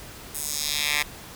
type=tone with high-pass filter sweep; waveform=10% pulse; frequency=147.8 Hz; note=D3; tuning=11 cents sharp; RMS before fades=-27 dBFS; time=0.34-1.03 s; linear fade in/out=10 ms; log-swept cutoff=9900 to 1800 Hz; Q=1.4; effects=pink hiss -42 dBFS RMS until 1.35 s